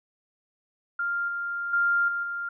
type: tone with level steps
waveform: sine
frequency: 1396.9 Hz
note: F6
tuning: in tune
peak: -25 / -28 / -20 / -26 / -29 dBFS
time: 0.99-2.49 s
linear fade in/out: 5 ms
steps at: 1.28 / 1.73 / 2.08 / 2.23 s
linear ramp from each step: 5 ms
effects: none